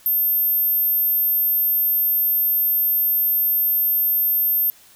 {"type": "tone", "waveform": "sine", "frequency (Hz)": 13290, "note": "G#9", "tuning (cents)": 0, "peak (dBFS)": -16, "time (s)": [0.06, 4.7], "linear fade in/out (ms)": 0, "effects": ["white hiss -50 dBFS RMS until 4.95 s"]}